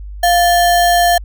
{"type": "tone with sample-and-hold", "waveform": "sine", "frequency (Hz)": 698.5, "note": "F5", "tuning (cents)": 0, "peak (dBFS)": -8, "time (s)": [0.23, 1.18], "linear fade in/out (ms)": 5, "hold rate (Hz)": 2450, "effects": ["added 50 Hz sine -26 dBFS peak until 1.24 s"]}